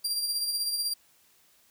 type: tone with tremolo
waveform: sawtooth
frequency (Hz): 4751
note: D8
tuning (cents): +19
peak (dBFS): -23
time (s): 0.04-0.94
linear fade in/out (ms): 10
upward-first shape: sine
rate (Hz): 16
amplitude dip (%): 45
effects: white hiss -63 dBFS RMS until 1.7 s